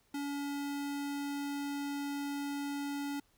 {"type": "tone", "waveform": "square", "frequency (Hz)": 284.2, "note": "C#4", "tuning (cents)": 43, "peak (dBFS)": -36, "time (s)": [0.14, 3.2], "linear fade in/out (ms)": 5, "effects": ["pink hiss -71 dBFS RMS until 3.37 s"]}